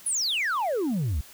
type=exponential sweep; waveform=sine; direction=down; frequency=10810 to 63.3 Hz; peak=-21 dBFS; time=0.06-1.21 s; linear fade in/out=5 ms; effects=tanh soft clip ceiling -23 dBFS + white hiss -49 dBFS RMS until 1.33 s

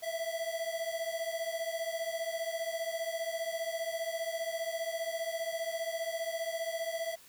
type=beating tone pair; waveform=square; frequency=655 / 670 Hz; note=E5 / E5; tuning=-11 / +28 cents; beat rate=15 Hz; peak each=-37 / -38 dBFS; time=0.02-7.16 s; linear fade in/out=20 ms; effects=white hiss -57 dBFS RMS until 7.28 s

